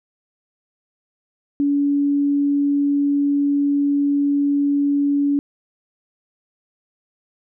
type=tone; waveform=sine; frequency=284.7 Hz; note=C#4; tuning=46 cents sharp; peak=-15 dBFS; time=1.6-5.39 s; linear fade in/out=0 ms; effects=none